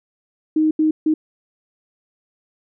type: tone bursts at uneven times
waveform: sine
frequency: 311.6 Hz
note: D#4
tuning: 3 cents sharp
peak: -13 dBFS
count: 3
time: 0.56-0.71 / 0.79-0.91 / 1.06-1.14 s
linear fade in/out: 5 ms
effects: none